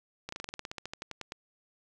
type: slowing click train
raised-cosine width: 0.2 ms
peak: -21 dBFS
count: 17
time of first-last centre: 0.29-1.321 s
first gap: 34 ms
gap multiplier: 1.08
effects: none